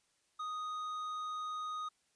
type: tone with tanh clipping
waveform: sine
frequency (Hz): 1244.5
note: D#6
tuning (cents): 0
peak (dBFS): -39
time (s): 0.39-1.89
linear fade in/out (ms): 10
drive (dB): 8
effects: white hiss -75 dBFS RMS until 2.15 s + resampled to 22050 Hz